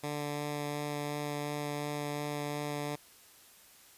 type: tone with vibrato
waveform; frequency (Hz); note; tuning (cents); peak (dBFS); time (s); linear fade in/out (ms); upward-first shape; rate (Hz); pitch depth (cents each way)
10% pulse; 146.8; D3; 0; -26; 0.03-2.96; 10; sine; 2.8; 8
effects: white hiss -58 dBFS RMS until 3.97 s + resampled to 32000 Hz